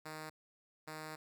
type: tone bursts at uneven times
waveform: 5% pulse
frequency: 155.8 Hz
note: D#3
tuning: 3 cents sharp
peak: -33 dBFS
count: 2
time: 0.05-0.3 / 0.87-1.16 s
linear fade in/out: 10 ms
effects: none